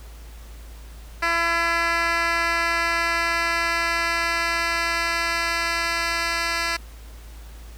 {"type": "tone with band-pass filter sweep", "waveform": "10% pulse", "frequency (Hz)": 336.8, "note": "E4", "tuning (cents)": 37, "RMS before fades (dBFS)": -23, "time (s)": [1.22, 6.77], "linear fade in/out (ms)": 10, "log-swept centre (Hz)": [2000, 3400], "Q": 0.92, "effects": ["added 55 Hz sine -38 dBFS peak until 7.77 s", "pink hiss -49 dBFS RMS until 7.77 s"]}